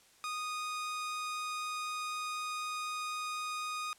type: tone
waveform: sawtooth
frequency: 1238 Hz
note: D#6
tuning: 9 cents flat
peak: -32 dBFS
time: 0.24-3.93 s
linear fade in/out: 0 ms
effects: white hiss -63 dBFS RMS until 3.98 s + low-pass 10000 Hz 12 dB/octave